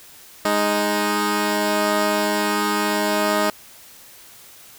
10% pulse tone pair together, 207.7 / 311.2 Hz, G#3 / D#4, 0 / 0 cents, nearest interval perfect fifth, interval 700 cents, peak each -13 dBFS, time 0.45-3.5 s, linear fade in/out 2 ms, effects white hiss -45 dBFS RMS until 4.78 s

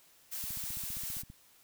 blue noise, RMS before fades -39 dBFS, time 0.31-1.23 s, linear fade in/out 20 ms
click train, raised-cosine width 5 ms, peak -36 dBFS, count 14, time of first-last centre 0.44-1.301 s, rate 15.1 Hz
effects white hiss -63 dBFS RMS until 1.63 s

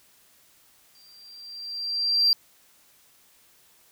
sine tone with exponential growth, 4721 Hz, D8, 8 cents sharp, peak -14 dBFS, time 0.95-2.33 s, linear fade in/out 1 ms, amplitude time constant 300 ms, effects tanh soft clip ceiling -13 dBFS + white hiss -59 dBFS RMS until 3.91 s

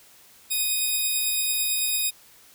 5% pulse tone pair together, 2489 / 3729 Hz, D#7 / A#7, 0 / 0 cents, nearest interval perfect fifth, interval 700 cents, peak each -17 dBFS, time 0.5-2.11 s, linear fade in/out 20 ms, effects white hiss -53 dBFS RMS until 2.54 s

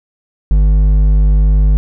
triangle tone with hard clipping, 50.7 Hz, G#1, 41 cents flat, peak -8 dBFS, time 0.51-1.77 s, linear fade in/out 0 ms, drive 10 dB, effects none

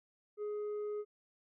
triangle tone with tanh clipping, 418 Hz, G#4, 11 cents sharp, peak -37 dBFS, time 0.37-1.05 s, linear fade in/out 50 ms, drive 8 dB, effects none

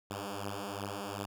5% pulse beating tone pair, 99 / 101.7 Hz, G2 / G#2, +18 / -36 cents, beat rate 2.7 Hz, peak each -29 dBFS, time 0.1-1.26 s, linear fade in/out 10 ms, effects none

